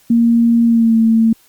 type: tone with pitch glide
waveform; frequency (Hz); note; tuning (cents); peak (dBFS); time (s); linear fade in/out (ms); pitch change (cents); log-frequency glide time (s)
sine; 233.1 to 225.3; A#3 to A3; 0 to +41; -8; 0.1-1.33; 5; -59; 0.65-0.96
effects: white hiss -51 dBFS RMS until 1.48 s + Opus 48 kbps